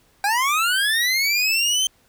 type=linear sweep; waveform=25% pulse; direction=up; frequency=784 to 3136 Hz; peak=-14 dBFS; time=0.24-1.87 s; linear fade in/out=2 ms; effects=pink hiss -59 dBFS RMS until 2.08 s